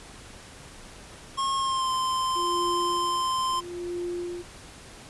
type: tone with pitch glide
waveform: square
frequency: 1082 to 1040.3 Hz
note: C#6 to C6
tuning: -42 to -10 cents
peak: -25 dBFS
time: 1.37-3.61 s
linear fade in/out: 20 ms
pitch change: -68 cents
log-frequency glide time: 1.57-1.91 s
type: tone with tremolo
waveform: sine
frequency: 350.7 Hz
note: F4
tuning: 7 cents sharp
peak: -28 dBFS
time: 2.35-4.43 s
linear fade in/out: 20 ms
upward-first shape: sine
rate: 0.73 Hz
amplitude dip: 100%
effects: pink hiss -46 dBFS RMS until 5.09 s + resampled to 24000 Hz